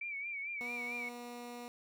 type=tone with vibrato; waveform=sine; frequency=2300 Hz; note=D7; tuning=37 cents flat; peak=-38 dBFS; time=0.01-1.09 s; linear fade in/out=5 ms; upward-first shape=sine; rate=4.5 Hz; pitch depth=73 cents each way
type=tone; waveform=15% pulse; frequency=241.4 Hz; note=B3; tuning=39 cents flat; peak=-38 dBFS; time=0.61-1.68 s; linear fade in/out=0 ms
effects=none